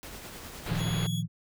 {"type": "noise with tremolo", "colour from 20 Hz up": "pink", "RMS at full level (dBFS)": -42, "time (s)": [0.03, 0.81], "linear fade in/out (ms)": 0, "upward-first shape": "sine", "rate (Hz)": 9.8, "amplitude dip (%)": 30}
{"type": "low-pass noise", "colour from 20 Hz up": "pink", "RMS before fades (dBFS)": -36, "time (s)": [0.66, 1.07], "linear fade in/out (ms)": 5, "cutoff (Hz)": 4500, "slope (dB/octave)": 48}
{"type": "chord", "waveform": "sine", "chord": "Bb suspended fourth", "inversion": "none", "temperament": "equal with one note detuned", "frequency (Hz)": [114.27, 155.56, 174.61], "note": ["Bb2", "Eb3", "F3"], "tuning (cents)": [-34, 0, 0], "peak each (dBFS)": -32, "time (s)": [0.67, 1.28], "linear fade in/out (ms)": 50}
{"type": "tone", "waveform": "sawtooth", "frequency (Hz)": 3357, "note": "G#7", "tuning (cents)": 18, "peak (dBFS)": -34, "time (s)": [0.76, 1.23], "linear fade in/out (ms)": 50}
{"effects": []}